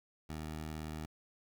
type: tone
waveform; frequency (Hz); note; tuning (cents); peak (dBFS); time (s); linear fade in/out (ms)
15% pulse; 77.78; D#2; 0; -34; 0.29-1.06; 10
effects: 11-bit